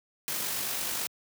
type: noise with amplitude modulation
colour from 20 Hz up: white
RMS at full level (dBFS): -31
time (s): 0.28-1.07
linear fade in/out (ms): 0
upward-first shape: sine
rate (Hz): 49.3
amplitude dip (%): 30
effects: high-pass 100 Hz 12 dB/octave